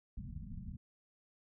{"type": "low-pass noise", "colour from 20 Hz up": "pink", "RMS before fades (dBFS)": -45, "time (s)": [0.17, 0.77], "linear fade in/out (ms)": 5, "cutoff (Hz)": 240, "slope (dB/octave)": 96, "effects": []}